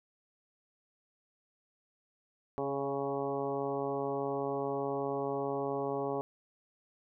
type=harmonic tone with a mistuned harmonic; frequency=138.59 Hz; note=C#3; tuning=in tune; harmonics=1 / 2 / 3 / 4 / 5 / 6 / 7 / 8; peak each=-44 / -40 / -35 / -39 / -41 / -41 / -46 / -44 dBFS; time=2.58-6.21 s; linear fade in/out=0 ms; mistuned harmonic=4; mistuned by=+15 cents; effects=none